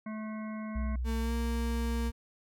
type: harmonic tone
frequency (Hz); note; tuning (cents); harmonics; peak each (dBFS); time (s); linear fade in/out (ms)
216.6; A3; -27; 1 / 3 / 5 / 7 / 9 / 10; -36 / -47 / -47 / -53 / -55 / -53; 0.06-0.96; 5
type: tone with vibrato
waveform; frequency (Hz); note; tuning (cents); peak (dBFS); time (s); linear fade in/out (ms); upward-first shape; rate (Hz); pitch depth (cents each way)
sine; 61.74; B1; 0; -30; 0.75-2.11; 10; triangle; 20; 16
type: tone with pitch glide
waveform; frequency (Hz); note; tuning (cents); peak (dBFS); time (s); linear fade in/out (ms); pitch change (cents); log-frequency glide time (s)
35% pulse; 226 to 231.8; A3 to A#3; +47 to -10; -32; 1.04-2.12; 50; +43; 1.2-1.33
effects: none